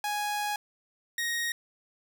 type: tone pair in turn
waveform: sawtooth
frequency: 830.6 / 1873.3 Hz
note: G#5 / A#6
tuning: 0 / +8 cents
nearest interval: octave + major second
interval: 1408 cents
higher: second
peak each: -25 dBFS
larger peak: neither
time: 0.04-0.56 / 1.18-1.52 s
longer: first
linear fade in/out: 2 ms
effects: none